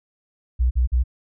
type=tone bursts; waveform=sine; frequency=61.74 Hz; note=B1; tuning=in tune; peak=-15 dBFS; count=3; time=0.59-1.038 s; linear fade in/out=20 ms; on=120 ms; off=44 ms; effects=none